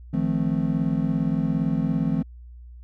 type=chord; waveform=triangle; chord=F dominant seventh; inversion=third; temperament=just; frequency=157.15 / 174.61 / 218.3 / 261.9 Hz; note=Eb3 / F3 / A3 / C4; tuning=+18 / 0 / -13 / +2 cents; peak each=-24 / -24 / -25 / -25 dBFS; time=0.13-2.23 s; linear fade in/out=10 ms; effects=added 60 Hz sine -40 dBFS peak until 2.83 s